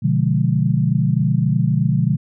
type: chord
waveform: sine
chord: B diminished seventh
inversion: none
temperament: equal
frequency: 123.47 / 146.83 / 174.61 / 207.7 Hz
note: B2 / D3 / F3 / Ab3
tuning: 0 / 0 / 0 / 0 cents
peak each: -19 / -18 / -20 / -23 dBFS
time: 0.02-2.17 s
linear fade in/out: 20 ms
effects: none